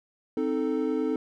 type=chord; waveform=triangle; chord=A diminished; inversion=first; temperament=equal; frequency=261.6 / 311.1 / 440 Hz; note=C4 / Eb4 / A4; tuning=0 / 0 / 0 cents; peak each=-27 dBFS; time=0.37-1.16 s; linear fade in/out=2 ms; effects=none